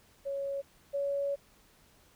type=tone pair in turn; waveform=sine; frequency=555 / 562.4 Hz; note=C#5 / C#5; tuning=+2 / +25 cents; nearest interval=unison; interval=23 cents; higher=second; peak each=-32 / -29 dBFS; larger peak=second; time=0.25-0.62 / 0.93-1.36 s; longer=second; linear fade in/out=20 ms; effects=pink hiss -63 dBFS RMS until 2.15 s